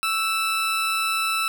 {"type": "tone with amplitude modulation", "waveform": "20% pulse", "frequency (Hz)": 1318.5, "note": "E6", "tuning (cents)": 0, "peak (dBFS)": -15, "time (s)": [0.03, 1.48], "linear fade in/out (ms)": 0, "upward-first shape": "sine", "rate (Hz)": 195, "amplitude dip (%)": 30, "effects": []}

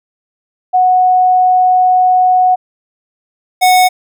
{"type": "tone pair in turn", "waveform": ["sine", "square"], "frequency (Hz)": [736, 736], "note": ["F#5", "F#5"], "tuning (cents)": [-9, -9], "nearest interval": "unison", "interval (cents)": 0, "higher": "neither", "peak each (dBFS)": -6, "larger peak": "neither", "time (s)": [[0.73, 2.56], [3.61, 3.89]], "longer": "first", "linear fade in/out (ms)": 20, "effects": []}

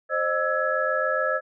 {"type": "tone cluster", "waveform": "sine", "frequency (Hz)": [527, 614, 1318, 1679], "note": ["C5", "D#5", "E6", "G#6"], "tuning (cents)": [12, -23, -1, 18], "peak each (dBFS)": -27, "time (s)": [0.09, 1.41], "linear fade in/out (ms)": 50, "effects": []}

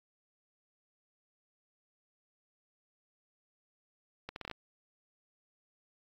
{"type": "accelerating click train", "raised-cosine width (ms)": 0.3, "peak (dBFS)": -24, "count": 7, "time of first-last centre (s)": [4.29, 4.513], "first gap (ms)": 71, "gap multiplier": 0.73, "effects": ["AAC 64 kbps"]}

